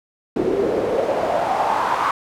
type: noise with band-pass filter sweep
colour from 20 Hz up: pink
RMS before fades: -20 dBFS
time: 0.36-2.11 s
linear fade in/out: 2 ms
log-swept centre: 350 to 1100 Hz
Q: 4.5
effects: none